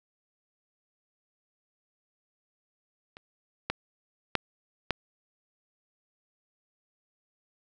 clicks, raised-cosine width 0.3 ms, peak -29 / -12 / -7 / -10 dBFS, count 4, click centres 3.169 / 3.7 / 4.353 / 4.907 s, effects none

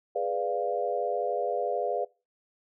sine chord, G# diminished seventh, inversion none, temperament equal, 415.3 / 493.9 / 587.3 / 698.5 Hz, G#4 / B4 / D5 / F5, 0 / 0 / 0 / 0 cents, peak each -33 / -31 / -32 / -31 dBFS, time 0.15-2.05 s, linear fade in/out 10 ms, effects noise-tail reverb RT60 0.3 s tail -23 dB re dry

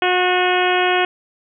harmonic tone with a mistuned harmonic, 362.4 Hz, F#4, 36 cents flat, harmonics 1 / 2 / 3 / 4 / 5 / 6 / 7 / 8 / 9, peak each -19 / -19 / -25 / -23 / -25 / -27 / -24 / -26 / -29 dBFS, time 0.02-1.05 s, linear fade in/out 2 ms, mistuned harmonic 4, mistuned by +21 cents, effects none

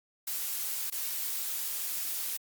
blue noise with dropouts, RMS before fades -34 dBFS, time 0.27-2.37 s, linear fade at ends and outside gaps 5 ms, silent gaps 0.901-0.921 s, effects Opus 48 kbps

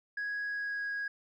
sine tone with pitch glide, 1661.2 to 1648.8 Hz, G#6 to G#6, 0 to -13 cents, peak -31 dBFS, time 0.17-1.08 s, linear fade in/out 5 ms, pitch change -13 cents, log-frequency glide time 0.45-0.85 s, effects tanh soft clip ceiling -31 dBFS

